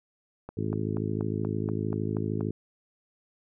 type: click train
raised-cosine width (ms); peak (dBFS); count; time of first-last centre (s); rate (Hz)
1; -24; 9; 0.49-2.408; 4.17
type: harmonic tone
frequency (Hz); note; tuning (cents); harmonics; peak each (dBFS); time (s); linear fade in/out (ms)
53.2; G#1; +42; 2 / 3 / 4 / 5 / 6 / 7 / 8; -32 / -34 / -35 / -36 / -37 / -37 / -38; 0.57-2.51; 5
effects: none